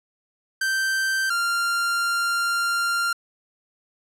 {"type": "tone pair in turn", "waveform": "45% pulse", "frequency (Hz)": [1560, 1389.8], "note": ["G6", "F6"], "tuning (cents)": [-9, -9], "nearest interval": "major second", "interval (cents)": 200, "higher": "first", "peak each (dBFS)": -21, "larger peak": "neither", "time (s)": [[0.61, 1.3], [1.3, 3.13]], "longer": "second", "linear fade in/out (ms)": 5, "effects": ["low-pass 12000 Hz 12 dB/octave"]}